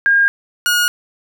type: tone pair in turn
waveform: sine / sawtooth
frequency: 1617 / 1440.6 Hz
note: G#6 / F#6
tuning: -47 / -47 cents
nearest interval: major second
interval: 200 cents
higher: first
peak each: -9 dBFS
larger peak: neither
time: 0.06-0.28 / 0.66-0.88 s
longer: neither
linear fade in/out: 0 ms
effects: none